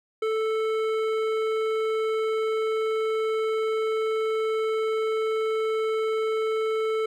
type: tone with hard clipping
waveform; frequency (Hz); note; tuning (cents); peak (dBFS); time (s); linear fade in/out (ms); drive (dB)
sine; 439.6; A4; -2; -25; 0.22-7.06; 5; 12
effects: none